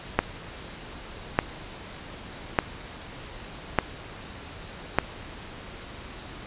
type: click train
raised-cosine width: 0.5 ms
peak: -3 dBFS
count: 5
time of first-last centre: 0.19-4.986 s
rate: 0.834 Hz
effects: pink hiss -41 dBFS RMS until 6.46 s + resampled to 8000 Hz